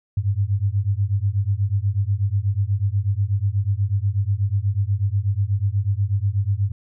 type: beating tone pair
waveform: sine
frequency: 96.1 / 104.3 Hz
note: G2 / G#2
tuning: -34 / +8 cents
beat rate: 8.2 Hz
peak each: -21 dBFS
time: 0.17-6.72 s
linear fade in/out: 5 ms
effects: none